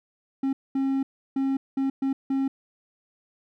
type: tone bursts at uneven times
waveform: triangle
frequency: 270 Hz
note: C#4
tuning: 45 cents flat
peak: -20 dBFS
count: 6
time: 0.43-0.53 / 0.75-1.03 / 1.36-1.57 / 1.77-1.9 / 2.02-2.13 / 2.3-2.48 s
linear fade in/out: 5 ms
effects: none